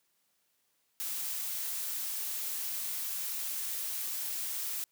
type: noise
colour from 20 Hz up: blue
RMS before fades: -36 dBFS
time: 1-4.84 s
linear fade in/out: 0 ms
effects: white hiss -75 dBFS RMS until 4.91 s + high-pass 100 Hz 12 dB/octave